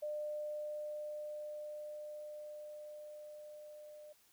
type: tone with level ramp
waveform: sine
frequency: 600 Hz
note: D5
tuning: 37 cents sharp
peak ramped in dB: -37 to -51 dBFS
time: 0.02-4.13 s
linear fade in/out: 10 ms
effects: white hiss -69 dBFS RMS until 4.32 s